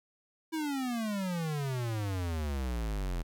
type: exponential sweep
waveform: square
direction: down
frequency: 327.2 to 41.2 Hz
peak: -32 dBFS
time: 0.52-3.23 s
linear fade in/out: 20 ms
effects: none